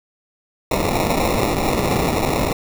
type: noise with sample-and-hold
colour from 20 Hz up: blue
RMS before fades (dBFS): -19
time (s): 0.71-2.53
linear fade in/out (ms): 5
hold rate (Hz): 1575
effects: none